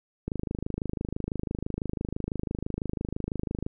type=click train; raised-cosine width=3 ms; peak=-17 dBFS; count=89; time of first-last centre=0.28-3.665 s; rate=26 Hz; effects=none